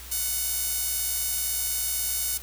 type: tone with high-pass filter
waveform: sawtooth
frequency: 738 Hz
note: F#5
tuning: 5 cents flat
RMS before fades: -28 dBFS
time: 0.11-2.38 s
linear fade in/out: 10 ms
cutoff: 8100 Hz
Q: 0.67
effects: added 60 Hz sine -43 dBFS peak until 2.42 s + white hiss -43 dBFS RMS until 2.42 s